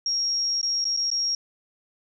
sine tone with dropouts, 5588 Hz, F8, in tune, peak -22 dBFS, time 0.06-1.35 s, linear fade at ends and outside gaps 2 ms, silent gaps 0.614-0.629 / 0.843-0.852 / 0.966-0.972 / 1.103-1.114 s, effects none

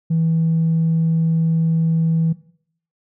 triangle tone with tanh clipping, 163.1 Hz, E3, 18 cents flat, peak -15 dBFS, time 0.1-2.33 s, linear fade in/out 10 ms, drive 5 dB, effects noise-tail reverb RT60 0.6 s tail -17 dB re dry

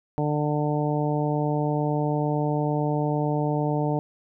harmonic tone, 148.9 Hz, D3, 24 cents sharp, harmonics 1 / 2 / 3 / 4 / 5 / 6, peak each -25 / -28 / -30 / -31 / -32 / -33 dBFS, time 0.18-3.99 s, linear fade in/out 0 ms, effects none

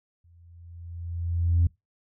sine tone with exponential growth, 85.3 Hz, F2, 40 cents flat, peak -15 dBFS, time 0.24-1.67 s, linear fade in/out 5 ms, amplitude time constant 310 ms, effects noise-tail reverb RT60 0.2 s tail -24 dB re dry + tanh soft clip ceiling -14 dBFS

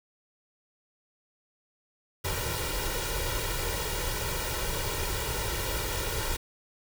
pink noise with comb filter, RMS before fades -31 dBFS, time 2.24-6.37 s, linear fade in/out 10 ms, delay 2.1 ms, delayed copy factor +0.75, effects none

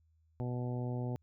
harmonic tone, 123.47 Hz, B2, in tune, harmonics 1 / 2 / 3 / 4 / 5 / 6 / 7, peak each -35 / -41 / -45 / -47 / -49 / -51 / -52 dBFS, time 0.4-1.16 s, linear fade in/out 0 ms, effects added 80 Hz sine -67 dBFS peak until 1.22 s

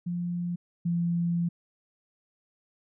sine tone pair in turn, 174.61 / 171.31 Hz, F3 / F3, 0 / -33 cents, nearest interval unison, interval 33 cents, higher first, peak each -28 / -24 dBFS, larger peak second, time 0.06-0.56 / 0.85-1.49 s, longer second, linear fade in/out 10 ms, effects none

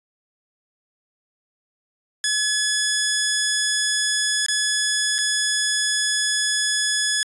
10% pulse tone with dropouts, 1700 Hz, G#6, 40 cents sharp, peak -10 dBFS, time 2.24-7.23 s, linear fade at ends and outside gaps 1 ms, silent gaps 4.463-4.484 / 5.183-5.187 s, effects resampled to 24000 Hz

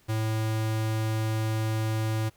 square tone, 110 Hz, A2, in tune, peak -26 dBFS, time 0.08-2.3 s, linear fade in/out 20 ms, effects pink hiss -62 dBFS RMS until 2.36 s

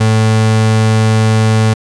35% pulse tone, 110 Hz, A2, in tune, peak -6 dBFS, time 0-1.74 s, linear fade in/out 10 ms, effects resampled to 22050 Hz

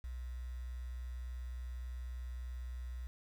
sine tone with quantisation, 61.74 Hz, B1, in tune, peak -40 dBFS, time 0.04-3.07 s, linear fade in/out 0 ms, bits 10, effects none

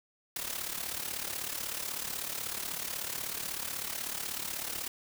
white noise with amplitude modulation, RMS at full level -34 dBFS, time 0.36-4.88 s, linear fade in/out 2 ms, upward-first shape sine, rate 36.2 Hz, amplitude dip 70%, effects none

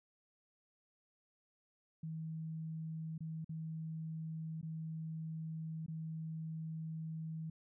sine tone with dropouts, 160 Hz, D#3, 49 cents sharp, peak -40 dBFS, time 2.03-7.5 s, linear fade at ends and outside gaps 5 ms, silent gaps 3.18-3.205 / 3.446-3.492 / 4.614-4.628 / 5.863-5.881 s, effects none

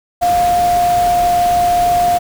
sine tone in noise, 705 Hz, F5, 16 cents sharp, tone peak -10 dBFS, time 0.21-2.19 s, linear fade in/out 20 ms, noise pink, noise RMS -25 dBFS, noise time 0.21-2.19 s, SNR +12 dB, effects none

